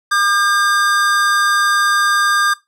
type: tone pair together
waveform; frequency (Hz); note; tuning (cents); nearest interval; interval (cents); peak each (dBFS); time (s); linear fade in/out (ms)
square; 1205 / 1606.7; D6 / G6; +44 / +42; perfect fourth; 498; -16; 0.11-2.54; 10
effects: noise-tail reverb RT60 0.2 s tail -19 dB re dry + low-pass 11000 Hz 12 dB/octave